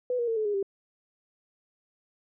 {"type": "tone with pitch steps", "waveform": "sine", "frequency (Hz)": [497.5, 474.8, 453.1, 432.3, 412.6, 393.7], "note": ["B4", "A#4", "A#4", "A4", "G#4", "G4"], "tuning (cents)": [13, 32, -49, -31, -11, 8], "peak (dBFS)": -25, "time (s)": [0.1, 0.628], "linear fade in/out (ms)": 2, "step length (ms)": 88, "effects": []}